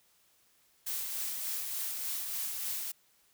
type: noise with tremolo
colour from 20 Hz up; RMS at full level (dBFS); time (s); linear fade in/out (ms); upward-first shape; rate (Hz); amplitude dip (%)
blue; -35; 0.86-2.92; 10; sine; 3.4; 30
effects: white hiss -68 dBFS RMS until 3.33 s